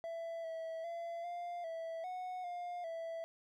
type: tone with pitch steps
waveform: triangle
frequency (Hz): 665 / 652 / 678 / 699 / 657 / 734 / 707 / 660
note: E5 / E5 / E5 / F5 / E5 / F#5 / F5 / E5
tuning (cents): +15 / -19 / +49 / +1 / -6 / -14 / +21 / +2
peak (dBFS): -38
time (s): 0.04-3.24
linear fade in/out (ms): 0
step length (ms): 400
effects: none